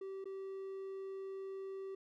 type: tone with dropouts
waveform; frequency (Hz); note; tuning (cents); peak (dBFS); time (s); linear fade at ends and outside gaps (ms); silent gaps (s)
triangle; 386.5; G4; -24; -40; 0.01-1.95; 5; 0.243-0.255
effects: none